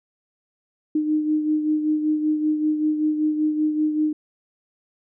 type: beating tone pair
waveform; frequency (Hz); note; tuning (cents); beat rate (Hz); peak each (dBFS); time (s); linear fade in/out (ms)
sine; 305.6 / 310.8; D#4 / D#4; -31 / -2; 5.2; -19 / -28; 0.95-4.13; 5
effects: none